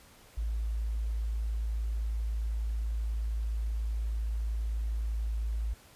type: tone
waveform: sine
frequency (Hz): 55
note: A1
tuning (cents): 0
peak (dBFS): -29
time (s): 0.37-5.74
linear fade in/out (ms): 10
effects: pink hiss -57 dBFS RMS until 5.95 s + resampled to 32000 Hz